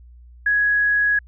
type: tone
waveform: sine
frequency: 1669 Hz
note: G#6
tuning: 8 cents sharp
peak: -15 dBFS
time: 0.46-1.19 s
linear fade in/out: 5 ms
effects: added 60 Hz sine -42 dBFS peak until 1.27 s